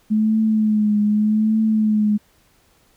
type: tone with vibrato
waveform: sine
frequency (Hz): 214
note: A3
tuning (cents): -48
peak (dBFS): -14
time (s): 0.1-2.18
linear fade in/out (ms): 20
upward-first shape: triangle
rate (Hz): 0.83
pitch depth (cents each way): 51
effects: pink hiss -58 dBFS RMS until 2.96 s